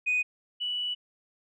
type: tone pair in turn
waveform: sine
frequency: 2489 / 2954 Hz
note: D#7 / F#7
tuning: 0 / -3 cents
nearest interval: minor third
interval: 297 cents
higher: second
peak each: -22 / -28 dBFS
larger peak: first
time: 0.06-0.23 / 0.6-0.95 s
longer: second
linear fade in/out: 20 ms
effects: tanh soft clip ceiling -20 dBFS